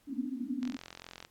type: band-pass noise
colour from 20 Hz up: pink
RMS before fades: -36 dBFS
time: 0.07-0.77 s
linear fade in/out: 20 ms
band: 240 to 280 Hz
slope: 96 dB/octave
type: click train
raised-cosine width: 0.2 ms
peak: -27 dBFS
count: 28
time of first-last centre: 0.63-1.249 s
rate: 43.6 Hz
effects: pink hiss -68 dBFS RMS until 1.3 s + AAC 64 kbps